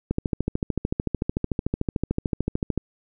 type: click train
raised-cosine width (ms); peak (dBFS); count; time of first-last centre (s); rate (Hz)
3; -10; 37; 0.11-2.777; 13.5
effects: none